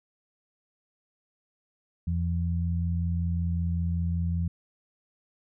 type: tone pair together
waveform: sine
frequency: 85 / 170.29 Hz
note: F2 / F3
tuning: -46 / -43 cents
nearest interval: octave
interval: 1203 cents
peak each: -26 / -30 dBFS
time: 2.07-4.48 s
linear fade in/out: 5 ms
effects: none